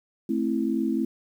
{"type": "chord", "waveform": "sine", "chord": "A minor", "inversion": "none", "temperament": "just", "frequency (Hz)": [220, 264, 330], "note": ["A3", "C4", "E4"], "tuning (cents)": [0, 16, 2], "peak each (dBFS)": -27, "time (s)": [0.29, 1.05], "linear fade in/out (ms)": 5, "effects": ["9-bit"]}